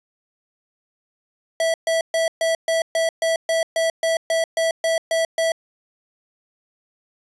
square tone bursts, 655 Hz, E5, 11 cents flat, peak -18 dBFS, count 15, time 1.6-5.52 s, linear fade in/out 2 ms, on 140 ms, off 130 ms, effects resampled to 24000 Hz + 8-bit

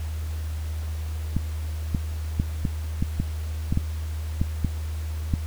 clicks, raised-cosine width 5 ms, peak -10 dBFS, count 11, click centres 1.366 / 1.948 / 2.399 / 2.652 / 3.025 / 3.2 / 3.725 / 3.774 / 4.415 / 4.647 / 5.338 s, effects added 78 Hz sine -27 dBFS peak until 5.46 s + pink hiss -45 dBFS RMS until 5.46 s

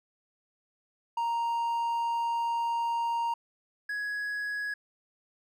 triangle tone pair in turn, 932.3 / 1671.8 Hz, A#5 / G#6, 0 / +11 cents, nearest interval minor seventh, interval 1011 cents, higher second, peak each -25 / -29 dBFS, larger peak first, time 1.17-3.34 / 3.89-4.74 s, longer first, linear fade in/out 5 ms, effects none

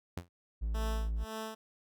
sawtooth tone with exponential decay, 87.31 Hz, F2, in tune, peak -30 dBFS, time 0.17-0.29 s, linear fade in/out 5 ms, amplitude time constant 24 ms
triangle tone, 55.2 Hz, A1, 6 cents sharp, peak -29 dBFS, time 0.61-1.25 s, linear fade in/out 20 ms
10% pulse tone with tremolo, 220 Hz, A3, in tune, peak -29 dBFS, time 0.74-1.55 s, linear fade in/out 10 ms, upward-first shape sine, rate 1.9 Hz, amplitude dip 100%
effects none

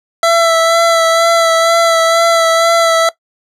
25% pulse tone with vibrato, 665 Hz, E5, 15 cents sharp, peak -4 dBFS, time 0.23-3.09 s, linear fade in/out 2 ms, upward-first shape sine, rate 2.1 Hz, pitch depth 22 cents each way, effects noise-tail reverb RT60 0.1 s tail -18 dB re dry + low-pass 9000 Hz 12 dB/octave

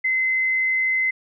sine tone, 2054 Hz, C7, 33 cents flat, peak -18 dBFS, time 0.04-1.11 s, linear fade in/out 10 ms, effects none

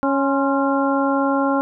harmonic tone with a mistuned harmonic, 276 Hz, C#4, 7 cents flat, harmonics 1 / 2 / 3 / 4 / 5, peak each -19 / -22 / -24 / -25 / -26 dBFS, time 0.03-1.61 s, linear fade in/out 0 ms, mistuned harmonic 4, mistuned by -71 cents, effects none

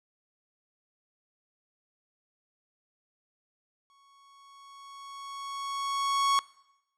45% pulse tone with exponential growth, 1108.7 Hz, C#6, in tune, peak -21 dBFS, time 3.9-6.39 s, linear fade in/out 0 ms, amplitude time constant 540 ms, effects noise-tail reverb RT60 0.9 s tail -22 dB re dry + low-pass 8000 Hz 12 dB/octave

